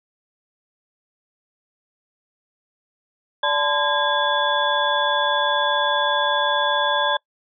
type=tone cluster; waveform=sine; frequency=583 / 877 / 1022 / 1627 / 3435 Hz; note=D5 / A5 / C6 / G#6 / A7; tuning=-13 / -6 / -41 / -36 / -42 cents; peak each=-24 dBFS; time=3.43-7.17 s; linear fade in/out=5 ms; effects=noise-tail reverb RT60 0.1 s tail -25 dB re dry